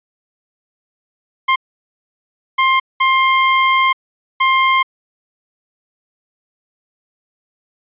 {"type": "tone bursts at uneven times", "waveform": "25% pulse", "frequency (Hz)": 1057, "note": "C6", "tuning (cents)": 17, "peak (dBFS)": -7, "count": 4, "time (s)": [[1.48, 1.56], [2.58, 2.8], [3, 3.93], [4.4, 4.83]], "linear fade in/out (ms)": 10, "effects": ["resampled to 8000 Hz"]}